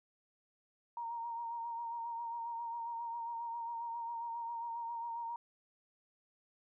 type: tone with vibrato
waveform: sine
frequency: 932 Hz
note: A#5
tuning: 1 cent flat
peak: -38 dBFS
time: 0.97-5.36 s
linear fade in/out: 2 ms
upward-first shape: sine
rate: 7.4 Hz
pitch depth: 30 cents each way
effects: none